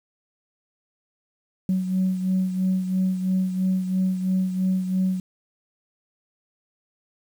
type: beating tone pair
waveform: sine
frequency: 186.3 / 189.3 Hz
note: F#3 / F#3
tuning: +12 / +40 cents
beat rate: 3 Hz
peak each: -20 / -27 dBFS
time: 1.69-5.2 s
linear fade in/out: 2 ms
effects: tanh soft clip ceiling -15 dBFS + 8-bit